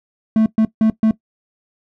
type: tone bursts at uneven times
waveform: triangle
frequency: 220 Hz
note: A3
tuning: in tune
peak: -8 dBFS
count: 4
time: 0.36-0.46 / 0.58-0.65 / 0.81-0.9 / 1.03-1.11 s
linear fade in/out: 2 ms
effects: noise-tail reverb RT60 0.1 s tail -17 dB re dry